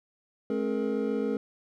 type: tone cluster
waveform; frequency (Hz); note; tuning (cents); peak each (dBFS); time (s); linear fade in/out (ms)
triangle; 214.3 / 269.6 / 424.1 / 471; A3 / C#4 / G#4 / A#4; -45 / -48 / +36 / +18; -30; 0.5-1.37; 2
effects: none